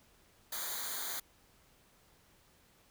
white noise with comb filter, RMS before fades -39 dBFS, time 0.52-1.2 s, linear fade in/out 5 ms, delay 0.37 ms, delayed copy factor -0.9, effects pink hiss -66 dBFS RMS until 2.9 s

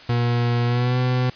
40% pulse tone with pitch glide, 119.8 to 126.12 Hz, A#2 to B2, +48 to +37 cents, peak -17 dBFS, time 0.09-1.3 s, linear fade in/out 5 ms, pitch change +89 cents, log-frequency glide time 0.66-0.98 s, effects white hiss -43 dBFS RMS until 1.35 s + resampled to 11025 Hz

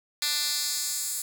10% pulse tone with high-pass filter sweep, 295.2 Hz, D4, 9 cents sharp, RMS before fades -29 dBFS, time 0.22-1.22 s, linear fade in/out 2 ms, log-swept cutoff 3500 to 8600 Hz, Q 1.4, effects 8-bit

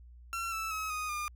30% pulse tone with pitch steps, 1357 / 1318.4 / 1280.8 / 1244.4 / 1208.9 Hz, E6 / E6 / D#6 / D#6 / D6, +50 / 0 / +50 / 0 / +50 cents, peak -31 dBFS, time 0.33-1.28 s, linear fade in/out 0 ms, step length 190 ms, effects added 60 Hz sine -50 dBFS peak until 1.35 s

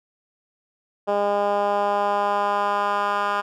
10% pulse tone with band-pass filter sweep, 203.5 Hz, G#3, 35 cents flat, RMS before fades -22 dBFS, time 1.07-3.42 s, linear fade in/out 20 ms, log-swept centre 600 to 1300 Hz, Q 1.7, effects none

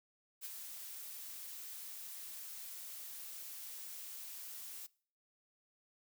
blue noise with ADSR envelope, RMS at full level -43 dBFS, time 0.41-4.87 s, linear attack 39 ms, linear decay 26 ms, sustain -5 dB, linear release 14 ms, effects noise-tail reverb RT60 0.5 s tail -23 dB re dry

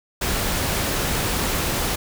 pink noise, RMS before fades -23 dBFS, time 0.21-1.96 s, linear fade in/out 10 ms, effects none

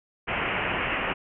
white low-pass noise, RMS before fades -28 dBFS, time 0.27-1.14 s, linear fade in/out 20 ms, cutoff 2900 Hz, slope 96 dB/octave, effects none

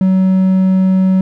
triangle tone, 188.2 Hz, F#3, 30 cents sharp, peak -6 dBFS, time 0.01-1.21 s, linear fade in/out 2 ms, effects none

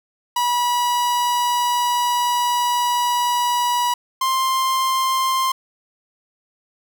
45% pulse tone pair in turn, 973 / 1051.2 Hz, B5 / C6, -26 / +8 cents, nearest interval minor second, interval 134 cents, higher second, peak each -17 dBFS, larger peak neither, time 0.36-3.94 / 4.21-5.52 s, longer first, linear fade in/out 5 ms, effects none

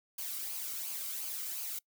blue noise with flanger, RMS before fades -39 dBFS, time 0.18-1.79 s, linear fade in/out 5 ms, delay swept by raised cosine 0.53 to 1.18 ms, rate 2.8 Hz, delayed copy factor -0.5, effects noise-tail reverb RT60 0.1 s tail -24 dB re dry

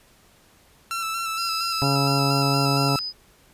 sawtooth tone with vibrato, 1336 Hz, E6, 23 cents sharp, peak -22 dBFS, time 0.91-2.99 s, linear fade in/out 0 ms, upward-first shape square, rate 4.3 Hz, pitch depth 24 cents each way
sine tone, 4996 Hz, D#8, 6 cents sharp, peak -27 dBFS, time 1.36-3.13 s, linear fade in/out 50 ms
harmonic tone, 139 Hz, C#3, 5 cents sharp, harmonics 1 / 2 / 3 / 4 / 5 / 6 / 7 / 9, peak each -22 / -26 / -30 / -33 / -30 / -32 / -33 / -41 dBFS, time 1.82-2.96 s, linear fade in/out 0 ms
effects pink hiss -56 dBFS RMS until 3.53 s + resampled to 32000 Hz

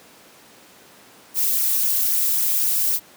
violet noise with flanger, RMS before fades -20 dBFS, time 1.34-3 s, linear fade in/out 50 ms, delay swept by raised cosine 0.24 to 4.04 ms, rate 3.8 Hz, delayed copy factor -0.65, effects pink hiss -48 dBFS RMS until 3.16 s + high-pass 200 Hz 12 dB/octave

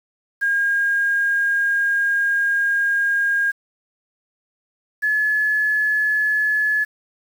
sine tone pair in turn, 1621 / 1710.7 Hz, G#6 / A6, -42 / -49 cents, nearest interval minor second, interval 93 cents, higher second, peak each -16 dBFS, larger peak neither, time 0.41-3.52 / 5.02-6.85 s, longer first, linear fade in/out 20 ms, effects 7-bit

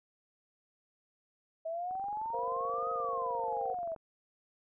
sine exponential two-way sweep, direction up then down, 640 to 1274 to 640 Hz, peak -34 dBFS, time 1.65-3.95 s, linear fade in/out 10 ms, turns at 2.91 s
click train, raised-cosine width 1 ms, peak -39 dBFS, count 48, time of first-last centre 1.91-3.962 s, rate 22.9 Hz
sine chord, Bb suspended second, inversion none, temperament equal, 466.2 / 523.3 / 698.5 Hz, Bb4 / C5 / F5, 0 / 0 / 0 cents, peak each -39 dBFS, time 2.33-3.74 s, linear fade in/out 10 ms
effects none

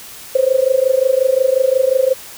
sine tone with amplitude modulation, 523.3 Hz, C5, in tune, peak -7 dBFS, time 0.35-2.14 s, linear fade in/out 5 ms, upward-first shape sine, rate 25.6 Hz, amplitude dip 90%, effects white hiss -35 dBFS RMS until 2.37 s

